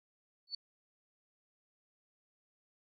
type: tone with exponential growth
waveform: sine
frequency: 4466 Hz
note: C#8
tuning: 12 cents sharp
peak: -33 dBFS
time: 0.47-0.55 s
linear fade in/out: 5 ms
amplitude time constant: 16 ms
effects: none